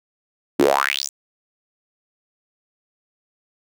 sawtooth tone with high-pass filter sweep, 69.3 Hz, C#2, in tune, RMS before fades -19 dBFS, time 0.59-1.09 s, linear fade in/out 10 ms, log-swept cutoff 280 to 7500 Hz, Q 6.3, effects none

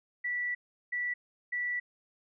sine tone bursts at uneven times, 1958 Hz, B6, 15 cents flat, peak -30 dBFS, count 3, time 0.24-0.55 / 0.92-1.14 / 1.52-1.8 s, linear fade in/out 10 ms, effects none

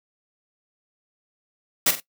white noise with echo, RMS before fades -18 dBFS, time 1.86-1.91 s, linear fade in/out 5 ms, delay 46 ms, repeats 2, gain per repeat -10 dB, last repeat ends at 2.002 s, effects noise-tail reverb RT60 0.1 s tail -17 dB re dry + high-pass 150 Hz 12 dB/octave

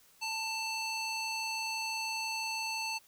square tone with band-pass filter, 887 Hz, A5, 14 cents sharp, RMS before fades -36 dBFS, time 0.21-2.99 s, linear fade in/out 20 ms, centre 4000 Hz, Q 1.1, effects white hiss -63 dBFS RMS until 3.07 s

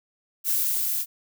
violet noise with level ramp, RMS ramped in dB -23 to -27 dBFS, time 0.44-1.06 s, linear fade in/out 50 ms, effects none

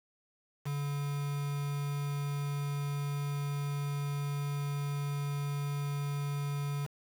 triangle tone with quantisation, 143.2 Hz, D3, 43 cents flat, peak -30 dBFS, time 0.65-6.87 s, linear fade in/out 20 ms, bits 7, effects none

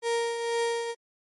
35% pulse tone with tremolo, 466.2 Hz, A#4, in tune, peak -22 dBFS, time 0.02-0.95 s, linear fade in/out 50 ms, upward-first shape triangle, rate 2.1 Hz, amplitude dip 55%, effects MP3 48 kbps

